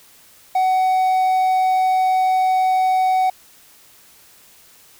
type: tone with quantisation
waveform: triangle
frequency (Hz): 749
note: F#5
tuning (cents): +21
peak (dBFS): -12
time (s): 0.55-3.3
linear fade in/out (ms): 5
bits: 7
effects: white hiss -49 dBFS RMS until 4.99 s